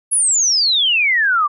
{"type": "exponential sweep", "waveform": "sine", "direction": "down", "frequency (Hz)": [10720, 1139], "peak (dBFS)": -12, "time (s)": [0.11, 1.48], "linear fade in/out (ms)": 20, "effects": []}